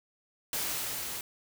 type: noise with level ramp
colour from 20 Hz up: white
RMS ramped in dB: -32 to -38 dBFS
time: 0.53-1.21 s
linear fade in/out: 2 ms
effects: none